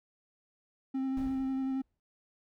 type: tone with vibrato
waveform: triangle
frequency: 265.3 Hz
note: C4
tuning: 24 cents sharp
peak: -28 dBFS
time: 0.94-1.82 s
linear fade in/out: 10 ms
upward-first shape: square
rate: 11 Hz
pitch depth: 11 cents each way
type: noise with exponential decay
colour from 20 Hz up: brown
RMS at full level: -41 dBFS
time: 1.17-2 s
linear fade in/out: 1 ms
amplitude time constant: 180 ms
effects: none